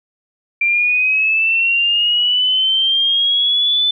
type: linear sweep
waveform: sine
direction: up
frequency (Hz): 2361 to 3520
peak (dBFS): -12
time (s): 0.61-3.91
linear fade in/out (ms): 5
effects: none

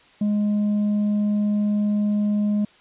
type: tone with tanh clipping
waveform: sine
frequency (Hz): 207.7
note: G#3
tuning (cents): 0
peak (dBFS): -19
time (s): 0.21-2.65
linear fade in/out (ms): 5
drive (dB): 3
effects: white hiss -53 dBFS RMS until 2.8 s + resampled to 8000 Hz

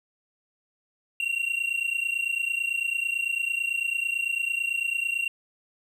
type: tone pair together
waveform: triangle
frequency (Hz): 2739 / 2768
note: F7 / F7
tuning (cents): -34 / -16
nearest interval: unison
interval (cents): 18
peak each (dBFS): -26 / -27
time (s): 1.2-5.28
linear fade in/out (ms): 2
effects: none

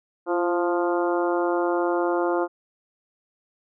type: harmonic tone with a mistuned harmonic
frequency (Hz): 175.3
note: F3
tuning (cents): +7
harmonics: 2 / 3 / 4 / 5 / 6 / 7 / 8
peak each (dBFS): -23 / -27 / -29 / -31 / -33 / -34 / -35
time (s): 0.26-2.48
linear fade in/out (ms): 50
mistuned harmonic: 2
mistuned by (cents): -28
effects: none

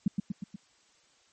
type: tone with echo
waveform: sine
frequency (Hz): 198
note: G3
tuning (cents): +18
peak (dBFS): -20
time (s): 0.06-0.08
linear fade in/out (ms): 5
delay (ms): 120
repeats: 4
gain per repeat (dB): -4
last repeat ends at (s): 0.56
effects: white hiss -65 dBFS RMS until 1.32 s + MP3 32 kbps

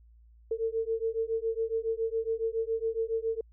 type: beating tone pair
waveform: sine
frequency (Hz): 447.4 / 454.6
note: A4 / A#4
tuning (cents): +29 / -43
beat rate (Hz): 7.2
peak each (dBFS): -31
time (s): 0.51-3.41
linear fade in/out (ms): 5
effects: added 57 Hz sine -54 dBFS peak until 3.52 s

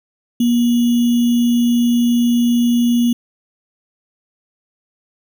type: tone with sample-and-hold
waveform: sine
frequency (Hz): 238.7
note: A#3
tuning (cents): +41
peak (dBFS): -11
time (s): 0.4-3.13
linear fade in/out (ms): 5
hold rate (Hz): 3150
effects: none

